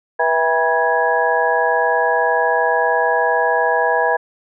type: tone cluster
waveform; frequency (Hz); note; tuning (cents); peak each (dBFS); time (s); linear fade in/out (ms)
sine; 486.2 / 653 / 802 / 968 / 1664; B4 / E5 / G5 / B5 / G#6; -27 / -17 / +39 / -35 / +3; -20; 0.19-4.17; 10
effects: none